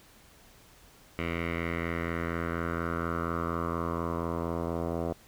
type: tone with low-pass filter sweep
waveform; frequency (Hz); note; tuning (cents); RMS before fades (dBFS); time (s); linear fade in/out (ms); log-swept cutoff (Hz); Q
10% pulse; 84.2; E2; +37; -32; 1.19-5.13; 0; 2400 to 760; 3.7
effects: pink hiss -57 dBFS RMS until 5.27 s